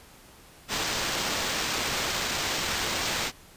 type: noise with sample-and-hold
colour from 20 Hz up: violet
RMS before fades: -29 dBFS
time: 0.68-3.32 s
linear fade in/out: 50 ms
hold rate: 11025 Hz
effects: pink hiss -52 dBFS RMS until 3.56 s + resampled to 32000 Hz